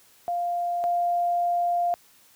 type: tone pair in turn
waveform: sine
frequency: 698.5 / 698.5 Hz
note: F5 / F5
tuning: 0 / 0 cents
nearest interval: unison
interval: 0 cents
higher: neither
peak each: -24 / -21 dBFS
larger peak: second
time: 0.28-0.84 / 0.84-1.94 s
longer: second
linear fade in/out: 0 ms
effects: white hiss -57 dBFS RMS until 2.35 s + high-pass 60 Hz 12 dB/octave